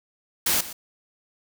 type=noise with echo; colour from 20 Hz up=white; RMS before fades=-22 dBFS; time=0.46-0.61 s; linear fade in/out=5 ms; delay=120 ms; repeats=1; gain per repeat=-15 dB; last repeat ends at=0.73 s; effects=none